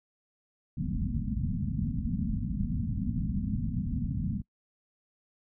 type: low-pass noise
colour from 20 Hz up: white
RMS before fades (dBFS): -31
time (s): 0.77-4.42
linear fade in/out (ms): 5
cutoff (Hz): 250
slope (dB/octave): 96
effects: noise-tail reverb RT60 0.1 s tail -26 dB re dry